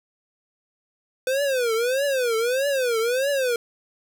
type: tone with vibrato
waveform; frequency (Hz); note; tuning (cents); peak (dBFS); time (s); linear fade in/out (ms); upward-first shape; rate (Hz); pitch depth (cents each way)
square; 504; B4; +35; -21; 1.27-3.56; 2; triangle; 1.6; 240
effects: none